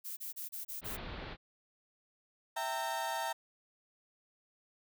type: noise bursts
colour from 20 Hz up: violet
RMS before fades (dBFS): -42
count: 6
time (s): 0.04-0.97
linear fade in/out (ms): 20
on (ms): 130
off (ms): 30
type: low-pass noise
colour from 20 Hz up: pink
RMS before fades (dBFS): -44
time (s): 0.81-1.37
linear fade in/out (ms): 50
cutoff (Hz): 4200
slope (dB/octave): 48
type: chord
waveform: 35% pulse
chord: E diminished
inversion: none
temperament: equal with one note detuned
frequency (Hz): 659.3 / 784 / 917.4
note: E5 / G5 / Bb5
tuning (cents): 0 / 0 / -28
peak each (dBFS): -39 / -39 / -35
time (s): 2.56-3.33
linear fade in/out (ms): 10
effects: none